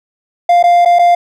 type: tone with dropouts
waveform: triangle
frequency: 698.5 Hz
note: F5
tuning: in tune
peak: -3 dBFS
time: 0.49-1.15 s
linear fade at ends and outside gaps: 5 ms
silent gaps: 0.628-0.638 / 0.85-0.857 / 0.988-0.992 s
effects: none